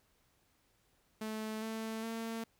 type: tone with pitch steps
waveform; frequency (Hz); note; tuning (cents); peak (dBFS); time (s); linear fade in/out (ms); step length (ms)
sawtooth; 217.7 / 222.1 / 226.7; A3 / A3 / A#3; -18 / +16 / -48; -34; 1.21-2.44; 5; 410
effects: pink hiss -73 dBFS RMS until 2.59 s